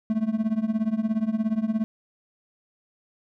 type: tone with tremolo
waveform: triangle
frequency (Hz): 219.6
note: A3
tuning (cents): -3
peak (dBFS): -16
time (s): 0.1-1.84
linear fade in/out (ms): 0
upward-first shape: triangle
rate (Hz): 17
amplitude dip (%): 95
effects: none